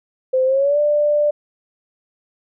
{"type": "tone with pitch glide", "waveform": "sine", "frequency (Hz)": [518, 591.6], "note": ["C5", "D5"], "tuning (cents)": [-17, 13], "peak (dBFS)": -13, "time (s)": [0.33, 1.31], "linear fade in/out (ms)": 10, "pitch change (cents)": 230, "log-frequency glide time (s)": [0.45, 0.79], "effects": []}